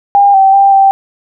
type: tone with pitch steps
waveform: sine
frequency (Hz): 804 / 774 / 790 / 781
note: G5 / G5 / G5 / G5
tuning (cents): +44 / -22 / +13 / -7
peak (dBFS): -3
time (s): 0.15-0.91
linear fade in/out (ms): 0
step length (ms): 190
effects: none